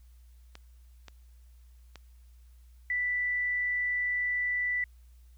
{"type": "clicks", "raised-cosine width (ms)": 0.2, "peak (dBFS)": -28, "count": 3, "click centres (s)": [0.554, 1.083, 1.957]}
{"type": "tone", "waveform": "sine", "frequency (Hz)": 1975.5, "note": "B6", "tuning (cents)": 0, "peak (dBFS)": -27, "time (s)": [2.9, 4.84], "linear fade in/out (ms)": 2}
{"effects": ["added 60 Hz sine -52 dBFS peak until 5.37 s", "white hiss -71 dBFS RMS until 5.37 s"]}